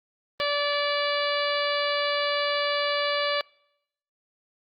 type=harmonic tone; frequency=579 Hz; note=D5; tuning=25 cents flat; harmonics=1 / 2 / 3 / 4 / 5 / 6 / 7 / 8; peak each=-27 / -30 / -32 / -33 / -34 / -35 / -35 / -36 dBFS; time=0.4-3.41 s; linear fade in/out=0 ms; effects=noise-tail reverb RT60 0.8 s tail -26 dB re dry + Opus 32 kbps